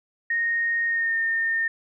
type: tone with pitch glide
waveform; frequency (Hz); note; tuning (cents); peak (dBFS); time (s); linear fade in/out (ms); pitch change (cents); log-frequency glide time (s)
sine; 1857 to 1821.9; A#6 to A#6; -7 to -40; -21; 0.3-1.68; 5; -33; 0.86-1.17
effects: none